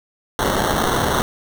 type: noise with sample-and-hold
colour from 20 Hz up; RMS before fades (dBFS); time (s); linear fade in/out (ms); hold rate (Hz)
white; -19; 0.39-1.22; 0; 2450
effects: none